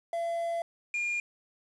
triangle tone pair in turn, 677 / 2413 Hz, E5 / D7, +46 / +46 cents, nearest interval octave + minor seventh, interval 2200 cents, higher second, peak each -27 dBFS, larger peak neither, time 0.13-0.62 / 0.94-1.2 s, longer first, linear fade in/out 2 ms, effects resampled to 22050 Hz + 9-bit

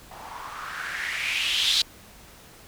violet noise with low-pass filter sweep, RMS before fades -28 dBFS, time 0.11-1.82 s, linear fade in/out 5 ms, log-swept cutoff 760 to 4000 Hz, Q 4.6, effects pink hiss -49 dBFS RMS until 2.67 s

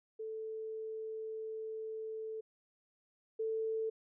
sine tone pair in turn, 440 / 443.3 Hz, A4 / A4, 0 / +13 cents, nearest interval unison, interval 13 cents, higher second, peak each -39 / -33 dBFS, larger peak second, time 0.19-2.41 / 3.39-3.9 s, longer first, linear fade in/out 10 ms, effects none

